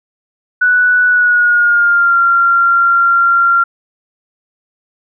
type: tone with pitch glide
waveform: sine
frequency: 1480 to 1380.9 Hz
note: F#6 to F6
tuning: 0 to -20 cents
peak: -7 dBFS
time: 0.61-3.64 s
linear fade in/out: 10 ms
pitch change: -120 cents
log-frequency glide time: 1.07-2.18 s
effects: none